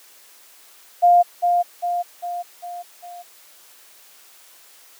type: tone with echo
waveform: sine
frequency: 703 Hz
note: F5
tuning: 11 cents sharp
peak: -9 dBFS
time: 1.02-1.23 s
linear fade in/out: 20 ms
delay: 400 ms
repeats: 5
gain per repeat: -5 dB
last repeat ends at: 3.23 s
effects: white hiss -49 dBFS RMS until 4.99 s + high-pass 400 Hz 12 dB/octave